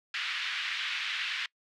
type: band-pass noise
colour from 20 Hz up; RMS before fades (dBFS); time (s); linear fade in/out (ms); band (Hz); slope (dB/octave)
white; -34; 0.14-1.46; 2; 1500 to 3400; 24
effects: noise-tail reverb RT60 0.1 s tail -24 dB re dry